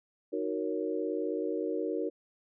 sine chord, D# minor seventh, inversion none, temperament equal with one note detuned, 311.1 / 370 / 466.2 / 556.3 Hz, D#4 / F#4 / A#4 / C#5, 0 / 0 / 0 / +6 cents, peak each -35 / -35 / -34 / -39 dBFS, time 0.32-2.1 s, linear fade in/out 20 ms, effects none

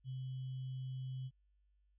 sine tone with sample-and-hold, 130.1 Hz, C3, 9 cents flat, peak -40 dBFS, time 0.04-1.31 s, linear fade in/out 50 ms, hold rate 3150 Hz, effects added 50 Hz sine -70 dBFS peak until 1.98 s + resampled to 8000 Hz

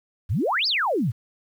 sine exponential two-way sweep, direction up then down, 74 to 5380 to 96.7 Hz, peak -20 dBFS, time 0.29-1.12 s, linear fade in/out 20 ms, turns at 0.67 s, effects 9-bit

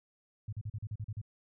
sine tone bursts, 106.1 Hz, G#2, 38 cents sharp, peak -35 dBFS, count 9, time 0.48-1.215 s, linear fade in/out 5 ms, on 47 ms, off 39 ms, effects none

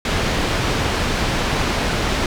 pink low-pass noise, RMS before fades -20 dBFS, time 0.05-2.26 s, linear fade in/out 2 ms, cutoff 4700 Hz, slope 12 dB/octave, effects none

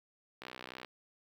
click train, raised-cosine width 0.3 ms, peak -28 dBFS, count 28, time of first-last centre 0.42-0.847 s, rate 63.2 Hz, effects high-pass 100 Hz 12 dB/octave + 9-bit

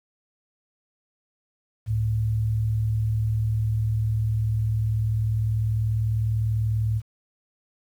sine tone pair together, 69.3 / 109.44 Hz, C#2 / A2, 0 / -9 cents, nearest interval minor sixth, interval 791 cents, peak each -31 / -21 dBFS, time 1.86-7.02 s, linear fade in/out 50 ms, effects 9-bit

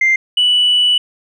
sine tone pair in turn, 2093 / 2960 Hz, C7 / F#7, 0 / 0 cents, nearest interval tritone, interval 600 cents, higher second, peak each -8 dBFS, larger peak neither, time 0.01-0.16 / 0.37-0.98 s, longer second, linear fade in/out 5 ms, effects tanh soft clip ceiling -6 dBFS

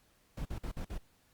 brown noise bursts, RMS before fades -38 dBFS, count 5, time 0.37-0.98 s, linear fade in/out 5 ms, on 82 ms, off 50 ms, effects pink hiss -69 dBFS RMS until 1.33 s + Opus 48 kbps

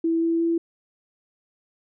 sine tone with pitch steps, 329.6 / 331.9 / 334.2 Hz, E4 / E4 / E4, 0 / +12 / +24 cents, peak -19 dBFS, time 0.04-0.58 s, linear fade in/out 5 ms, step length 180 ms, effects none

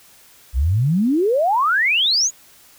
sine exponential sweep, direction up, 57.2 to 7040 Hz, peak -14 dBFS, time 0.53-2.31 s, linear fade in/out 50 ms, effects white hiss -49 dBFS RMS until 2.78 s

